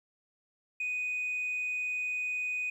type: tone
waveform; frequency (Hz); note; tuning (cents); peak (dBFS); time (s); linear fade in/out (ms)
sine; 2489; D#7; 0; -29; 0.8-2.7; 5
effects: tanh soft clip ceiling -28 dBFS + 11-bit